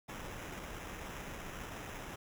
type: noise with sample-and-hold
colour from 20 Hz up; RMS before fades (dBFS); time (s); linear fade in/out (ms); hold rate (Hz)
pink; -45; 0.08-2.16; 10; 4410
effects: none